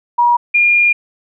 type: tone pair in turn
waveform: sine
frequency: 958 / 2414 Hz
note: A#5 / D7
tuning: +47 / +47 cents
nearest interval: octave + major third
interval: 1600 cents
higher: second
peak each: -8 dBFS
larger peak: neither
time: 0.18-0.37 / 0.54-0.93 s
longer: second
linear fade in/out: 10 ms
effects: none